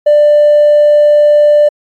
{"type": "tone with hard clipping", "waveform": "sine", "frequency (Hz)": 592, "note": "D5", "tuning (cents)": 14, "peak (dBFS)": -4, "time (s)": [0.06, 1.69], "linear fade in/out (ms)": 10, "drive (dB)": 1, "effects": ["AAC 64 kbps"]}